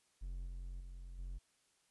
triangle tone with level steps, 44.56 Hz, F1, 36 cents sharp, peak -39 / -41 / -45 / -40 dBFS, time 0.21-1.39 s, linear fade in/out 20 ms, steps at 0.46 / 0.8 / 1.18 s, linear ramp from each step 10 ms, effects white hiss -75 dBFS RMS until 1.9 s + resampled to 24000 Hz

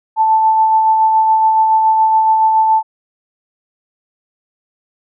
sine tone with tremolo, 880 Hz, A5, in tune, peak -7 dBFS, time 0.16-2.83 s, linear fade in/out 50 ms, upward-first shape sine, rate 7.1 Hz, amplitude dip 30%, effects none

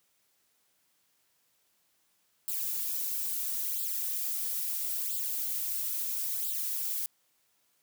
violet noise with flanger, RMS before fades -33 dBFS, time 2.48-7.06 s, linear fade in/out 0 ms, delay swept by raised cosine 0.24 to 6.24 ms, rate 0.75 Hz, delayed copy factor +0.85, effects white hiss -72 dBFS RMS until 7.82 s + high-pass 80 Hz 12 dB/octave

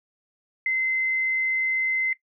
sine tone, 2062 Hz, C7, 26 cents flat, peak -21 dBFS, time 0.66-2.13 s, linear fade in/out 2 ms, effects noise-tail reverb RT60 0.1 s tail -18 dB re dry

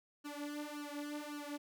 sawtooth tone with flanger, 293.7 Hz, D4, in tune, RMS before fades -44 dBFS, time 0.24-1.58 s, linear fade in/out 20 ms, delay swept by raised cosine 0.69 to 4.09 ms, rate 1.8 Hz, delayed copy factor +1, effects none

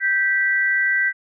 sine tone pair together, 1565 / 1962.1 Hz, G6 / B6, -3 / -12 cents, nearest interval major third, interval 391 cents, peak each -19 / -19 dBFS, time 0-1.13 s, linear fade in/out 50 ms, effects none

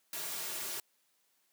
white noise with comb filter, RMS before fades -39 dBFS, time 0.13-0.8 s, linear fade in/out 2 ms, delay 3.9 ms, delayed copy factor -0.9, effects white hiss -74 dBFS RMS until 1.52 s + high-pass 200 Hz 12 dB/octave

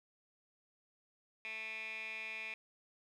15% pulse tone with band-pass filter, 220 Hz, A3, in tune, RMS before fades -44 dBFS, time 1.45-2.54 s, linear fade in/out 0 ms, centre 2500 Hz, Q 9.1, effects none

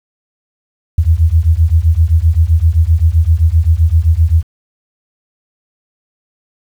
sine beating tone pair, 77.78 / 85.48 Hz, D#2 / F2, 0 / -37 cents, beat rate 7.7 Hz, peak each -10 dBFS, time 0.98-4.43 s, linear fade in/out 5 ms, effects 7-bit

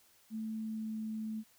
sine tone with pitch glide, 220 to 218.6 Hz, A3 to A3, 0 to -11 cents, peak -36 dBFS, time 0.3-1.44 s, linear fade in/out 50 ms, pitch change -11 cents, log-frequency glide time 0.54-1 s, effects white hiss -66 dBFS RMS until 1.58 s

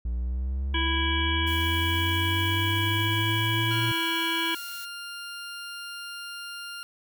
triangle linear sweep, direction up, 58.4 to 117 Hz, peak -24 dBFS, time 0.05-3.92 s, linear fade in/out 5 ms
harmonic tone, 329.6 Hz, E4, in tune, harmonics 1 / 3 / 5 / 7 / 9 / 10, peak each -32 / -32 / -32 / -32 / -32 / -32 dBFS, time 0.74-4.55 s, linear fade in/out 5 ms
blue noise, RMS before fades -42 dBFS, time 1.46-4.86 s, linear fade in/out 20 ms
20% pulse tone, 1400 Hz, F6, 4 cents sharp, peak -31 dBFS, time 3.71-6.83 s, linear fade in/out 0 ms
effects none

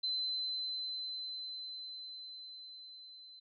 sine tone with level ramp, 4055 Hz, B7, 45 cents sharp, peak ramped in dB -32 to -52 dBFS, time 0.03-3.4 s, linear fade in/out 10 ms, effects none

